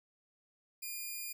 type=tone; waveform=5% pulse; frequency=2421 Hz; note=D#7; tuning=48 cents flat; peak=-30 dBFS; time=0.82-1.33 s; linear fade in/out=10 ms; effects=none